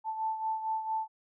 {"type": "beating tone pair", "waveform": "sine", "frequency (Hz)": [880, 884.4], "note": ["A5", "A5"], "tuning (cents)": [0, 9], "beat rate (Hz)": 4.4, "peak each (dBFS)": [-31, -38], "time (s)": [0.04, 1.08], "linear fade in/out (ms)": 50, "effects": []}